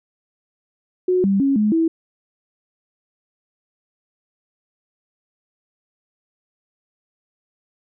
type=tone with pitch steps; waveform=sine; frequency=365.7 / 196.4 / 274.9 / 211.7 / 326.7 Hz; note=F#4 / G3 / C#4 / G#3 / E4; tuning=-20 / +4 / -14 / +33 / -15 cents; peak=-14 dBFS; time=1.08-1.88 s; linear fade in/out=5 ms; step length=160 ms; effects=none